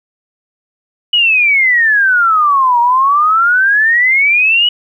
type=exponential two-way sweep; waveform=sine; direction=down then up; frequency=2960 to 938 to 2960 Hz; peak=-7 dBFS; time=1.13-4.69 s; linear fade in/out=5 ms; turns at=2.8 s; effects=8-bit